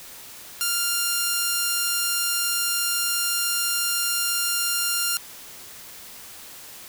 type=tone; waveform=5% pulse; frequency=1396.9 Hz; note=F6; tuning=in tune; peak=-10 dBFS; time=0.61-5.17 s; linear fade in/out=0 ms; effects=white hiss -42 dBFS RMS until 6.88 s